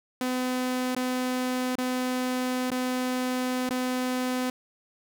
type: tone with dropouts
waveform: sawtooth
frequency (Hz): 253.3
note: B3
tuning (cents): +44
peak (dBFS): -22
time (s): 0.21-4.5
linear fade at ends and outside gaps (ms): 2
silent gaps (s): 0.95-0.964 / 1.755-1.783 / 2.704-2.716 / 3.691-3.707
effects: none